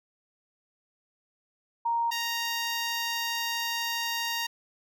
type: tone pair in turn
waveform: sine / 10% pulse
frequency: 932.3 / 932.3 Hz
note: A#5 / A#5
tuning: 0 / 0 cents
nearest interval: unison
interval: 0 cents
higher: neither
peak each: -24 / -20 dBFS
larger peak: second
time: 1.85-2.11 / 2.11-4.47 s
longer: second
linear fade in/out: 10 ms
effects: none